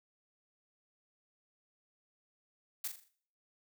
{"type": "noise with echo", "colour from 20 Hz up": "blue", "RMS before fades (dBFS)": -37, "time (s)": [2.84, 2.88], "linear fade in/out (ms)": 5, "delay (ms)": 41, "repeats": 5, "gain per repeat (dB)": -7, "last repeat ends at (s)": 3.085, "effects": ["noise-tail reverb RT60 0.5 s tail -17 dB re dry"]}